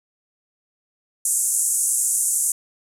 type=band-pass noise; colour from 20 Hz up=pink; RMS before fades=-21 dBFS; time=1.25-2.52 s; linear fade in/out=2 ms; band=7200 to 11000 Hz; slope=48 dB/octave; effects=none